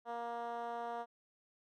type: tone with band-pass filter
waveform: 10% pulse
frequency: 235.4 Hz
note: A#3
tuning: 17 cents sharp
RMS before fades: -41 dBFS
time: 0.05-1.06 s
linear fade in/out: 50 ms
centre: 720 Hz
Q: 1.8
effects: MP3 96 kbps